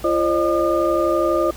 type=tone cluster; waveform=sine; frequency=342.3 / 538 / 610 / 1211 Hz; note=F4 / C5 / D#5 / D#6; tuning=-35 / +48 / -34 / -47 cents; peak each=-20 / -22 / -20 / -23 dBFS; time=0.04-1.51 s; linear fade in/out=5 ms; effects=added 60 Hz sine -38 dBFS peak until 1.56 s + pink hiss -40 dBFS RMS until 1.56 s